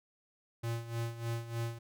square tone with tremolo, 116.2 Hz, A#2, 5 cents flat, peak -33 dBFS, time 0.63-1.79 s, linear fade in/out 10 ms, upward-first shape sine, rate 3.3 Hz, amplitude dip 75%, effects none

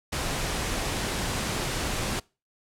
pink noise, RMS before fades -29 dBFS, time 0.12-2.2 s, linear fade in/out 10 ms, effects noise-tail reverb RT60 0.3 s tail -24 dB re dry + low-pass 10000 Hz 12 dB/octave

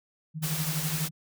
sine tone with tremolo, 156.7 Hz, D#3, 13 cents sharp, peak -26 dBFS, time 0.34-1.11 s, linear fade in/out 50 ms, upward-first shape sine, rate 12 Hz, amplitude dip 80%
white noise, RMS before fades -33 dBFS, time 0.42-1.09 s, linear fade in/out 20 ms
effects none

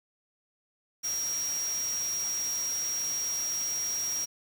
sine tone in noise, 5650 Hz, F8, 19 cents sharp, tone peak -29 dBFS, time 1.03-4.26 s, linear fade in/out 20 ms, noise white, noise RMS -40 dBFS, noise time 1.03-4.26 s, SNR +8 dB, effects none

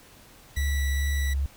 sawtooth tone, 1955 Hz, B6, 18 cents flat, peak -29 dBFS, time 0.56-1.34 s, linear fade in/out 10 ms
sine tone with vibrato, 69.1 Hz, C#2, 5 cents flat, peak -23 dBFS, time 0.57-1.46 s, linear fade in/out 0 ms, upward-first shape sine, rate 2.4 Hz, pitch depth 28 cents each way
effects pink hiss -52 dBFS RMS until 1.56 s

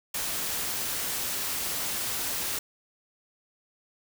white noise, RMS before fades -31 dBFS, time 0.14-2.59 s, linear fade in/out 5 ms, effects none

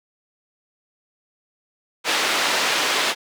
white band-pass noise, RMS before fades -21 dBFS, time 2.04-3.15 s, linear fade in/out 50 ms, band 350 to 3700 Hz, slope 12 dB/octave, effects none

